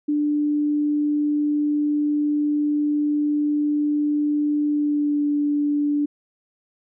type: tone with pitch glide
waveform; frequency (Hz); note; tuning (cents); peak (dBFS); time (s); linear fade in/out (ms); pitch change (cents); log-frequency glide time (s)
sine; 295.7 to 292; D4 to D4; +12 to -10; -18; 0.08-6.06; 10; -22; 4.67-5.24
effects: none